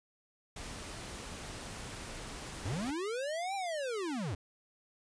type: noise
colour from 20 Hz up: pink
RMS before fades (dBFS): -44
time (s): 0.56-2.91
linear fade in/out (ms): 5
type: linear two-way sweep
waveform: square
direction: up then down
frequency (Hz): 77.78 to 803 to 77.78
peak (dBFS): -35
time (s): 2.65-4.35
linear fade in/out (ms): 5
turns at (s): 3.55
effects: resampled to 22050 Hz